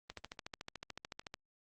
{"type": "click train", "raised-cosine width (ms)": 0.2, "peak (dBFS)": -26, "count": 18, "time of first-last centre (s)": [0.1, 1.341], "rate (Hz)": 13.7, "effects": ["Opus 24 kbps"]}